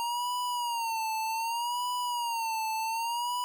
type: tone with vibrato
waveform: square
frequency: 932.3 Hz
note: A#5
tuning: in tune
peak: -30 dBFS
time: 0-3.44 s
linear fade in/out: 0 ms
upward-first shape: sine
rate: 0.65 Hz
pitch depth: 97 cents each way
effects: none